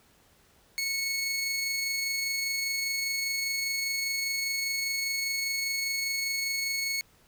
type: tone with amplitude modulation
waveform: 20% pulse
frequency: 2200 Hz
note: C#7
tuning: 14 cents flat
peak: -22 dBFS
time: 0.78-7.01 s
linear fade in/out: 0 ms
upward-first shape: sine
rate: 25 Hz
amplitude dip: 25%
effects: pink hiss -62 dBFS RMS until 7.27 s